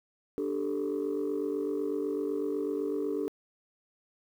sine chord, D suspended fourth, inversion none, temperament equal, 293.7 / 392 / 440 Hz, D4 / G4 / A4, 0 / 0 / 0 cents, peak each -32 dBFS, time 0.38-3.28 s, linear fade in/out 0 ms, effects tanh soft clip ceiling -24 dBFS + 10-bit

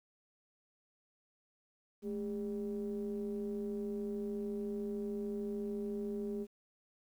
triangle ring-modulated tone, 94.4 Hz, F#2, 35 cents sharp, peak -31 dBFS, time 2.02-6.47 s, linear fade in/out 50 ms, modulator 310 Hz, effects 11-bit

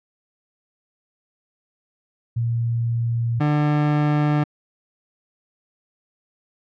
sine / 30% pulse tone pair in turn, 116.9 / 148.8 Hz, A#2 / D3, +5 / +23 cents, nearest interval major third, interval 418 cents, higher second, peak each -19 / -14 dBFS, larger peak second, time 2.36-3.4 / 3.4-4.44 s, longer neither, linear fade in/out 10 ms, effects low-pass 2000 Hz 12 dB/octave

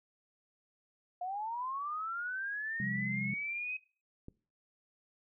sine linear sweep, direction up, 703 to 2543 Hz, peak -35 dBFS, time 1.21-3.77 s, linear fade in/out 5 ms
sine chord, C suspended fourth, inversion none, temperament equal with one note detuned, 130.81 / 174.61 / 200.6 Hz, C3 / F3 / G3, 0 / 0 / +40 cents, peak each -39 / -42 / -37 dBFS, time 2.8-3.34 s, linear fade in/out 2 ms
click, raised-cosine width 3 ms, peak -33 dBFS, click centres 4.284 s
effects noise-tail reverb RT60 0.4 s tail -22 dB re dry

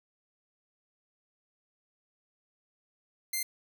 5% pulse tone, 2093 Hz, C7, in tune, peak -20 dBFS, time 3.33-3.43 s, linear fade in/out 5 ms, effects 10-bit

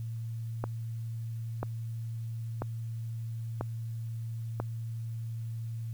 click train, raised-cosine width 1 ms, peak -18 dBFS, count 5, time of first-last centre 0.64-4.6 s, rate 1.01 Hz, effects added 114 Hz sine -34 dBFS peak until 5.93 s + white hiss -63 dBFS RMS until 5.93 s

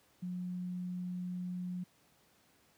sine tone, 180 Hz, F#3, 47 cents flat, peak -36 dBFS, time 0.22-1.84 s, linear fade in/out 10 ms, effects pink hiss -68 dBFS RMS until 2.77 s + high-pass 100 Hz 12 dB/octave

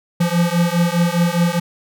square beating tone pair, 170 / 174.9 Hz, F3 / F3, -46 / +3 cents, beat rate 4.9 Hz, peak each -18 dBFS, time 0.2-1.6 s, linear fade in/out 10 ms, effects none

